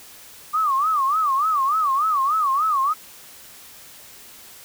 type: tone with vibrato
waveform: sine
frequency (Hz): 1174.7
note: D6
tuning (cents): 0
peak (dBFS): -17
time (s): 0.53-2.94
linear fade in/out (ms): 20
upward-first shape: sine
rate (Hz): 3.4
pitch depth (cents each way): 180
effects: white hiss -44 dBFS RMS until 4.64 s